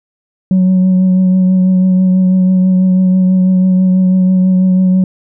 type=tone with vibrato; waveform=sine; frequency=185.5 Hz; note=F#3; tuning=5 cents sharp; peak=-4 dBFS; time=0.51-5.04 s; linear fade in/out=2 ms; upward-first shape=triangle; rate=6.1 Hz; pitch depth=22 cents each way; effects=tanh soft clip ceiling -5 dBFS